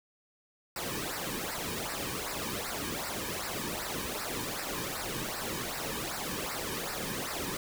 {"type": "noise with flanger", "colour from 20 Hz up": "pink", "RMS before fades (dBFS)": -36, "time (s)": [0.76, 7.57], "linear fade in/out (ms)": 2, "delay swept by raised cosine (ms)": [0.3, 1.5], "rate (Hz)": 2.6, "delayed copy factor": -0.75, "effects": []}